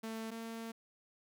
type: tone pair in turn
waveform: sawtooth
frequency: 223.2 / 227.1 Hz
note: A3 / A#3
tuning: +25 / -45 cents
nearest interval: unison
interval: 30 cents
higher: second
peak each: -36 / -38 dBFS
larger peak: first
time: 0.03-0.31 / 0.31-0.72 s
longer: second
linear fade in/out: 10 ms
effects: none